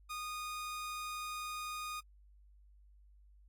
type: tone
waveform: sawtooth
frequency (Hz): 1232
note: D#6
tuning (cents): -17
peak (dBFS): -36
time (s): 0.09-2.01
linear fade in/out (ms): 20
effects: added 50 Hz sine -59 dBFS peak until 3.48 s + AAC 64 kbps